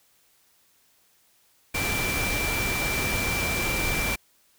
sine tone in noise, 2349 Hz, D7, in tune, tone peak -28 dBFS, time 1.74-4.16 s, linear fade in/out 10 ms, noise pink, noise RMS -28 dBFS, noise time 1.74-4.16 s, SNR -3 dB, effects white hiss -63 dBFS RMS until 4.58 s

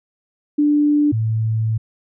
sine tone pair in turn, 294.7 / 110.93 Hz, D4 / A2, +6 / +15 cents, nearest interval octave + perfect fourth, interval 1691 cents, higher first, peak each -12 / -16 dBFS, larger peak first, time 0.58-1.12 / 1.12-1.78 s, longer second, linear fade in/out 10 ms, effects none

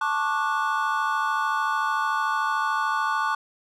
triangle chord, D major seventh, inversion second, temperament just, 881 / 1101.2 / 1174.7 / 1468.3 Hz, A5 / C#6 / D6 / F#6, +2 / -12 / 0 / -14 cents, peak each -26 dBFS, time 0.01-3.35 s, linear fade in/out 5 ms, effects none

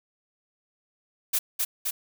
blue noise with echo, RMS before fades -24 dBFS, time 1.33-1.39 s, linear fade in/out 10 ms, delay 260 ms, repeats 2, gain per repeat -2 dB, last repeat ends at 1.91 s, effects none

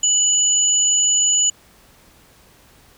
sine tone pair together, 2960 / 6923 Hz, F#7 / A8, 0 / -29 cents, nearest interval octave + minor third, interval 1471 cents, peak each -22 / -14 dBFS, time 0.03-1.5 s, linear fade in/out 5 ms, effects pink hiss -51 dBFS RMS until 2.97 s

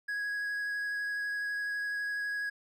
triangle tone with vibrato, 1661.2 Hz, G#6, in tune, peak -30 dBFS, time 0.08-2.5 s, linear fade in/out 10 ms, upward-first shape sine, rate 12 Hz, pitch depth 9 cents each way, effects none

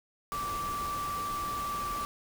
sine tone in noise, 1165 Hz, D6, 14 cents flat, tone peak -32 dBFS, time 0.32-2.05 s, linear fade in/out 0 ms, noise pink, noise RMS -41 dBFS, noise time 0.32-2.05 s, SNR +6 dB, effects none

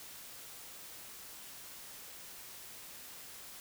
silence, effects white hiss -50 dBFS RMS until 3.6 s

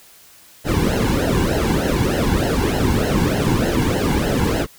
brown noise with flanger, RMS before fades -18 dBFS, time 0.64-4.67 s, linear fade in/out 50 ms, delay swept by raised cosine 0.84 to 1.64 ms, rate 3.3 Hz, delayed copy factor -1, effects white hiss -47 dBFS RMS until 4.78 s

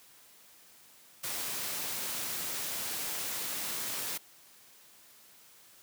white noise, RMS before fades -36 dBFS, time 1.23-4.18 s, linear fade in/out 10 ms, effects white hiss -58 dBFS RMS until 5.82 s + high-pass 100 Hz 12 dB/octave

